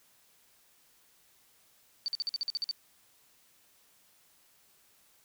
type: tone bursts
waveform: sine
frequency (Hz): 4588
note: D8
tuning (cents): -41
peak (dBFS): -29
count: 10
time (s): 2.06-2.711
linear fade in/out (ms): 0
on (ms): 21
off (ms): 49
effects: white hiss -65 dBFS RMS until 5.24 s